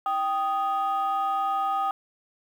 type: tone pair together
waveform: sine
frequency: 784 / 1244.5 Hz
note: G5 / D#6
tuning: 0 / 0 cents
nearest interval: minor sixth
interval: 800 cents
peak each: -24 / -25 dBFS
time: 0.06-1.91 s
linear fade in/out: 2 ms
effects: tanh soft clip ceiling -19 dBFS + 9-bit